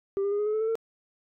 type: tone with pitch steps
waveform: sine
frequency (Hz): 394 / 401.8 / 409.8 / 417.9 / 426.2 / 434.7 / 443.3 / 452.1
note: G4 / G4 / G#4 / G#4 / G#4 / A4 / A4 / A4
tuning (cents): +9 / +43 / -23 / +11 / +45 / -21 / +13 / +47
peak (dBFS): -22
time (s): 0.17-0.754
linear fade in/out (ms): 0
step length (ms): 73
effects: tanh soft clip ceiling -23 dBFS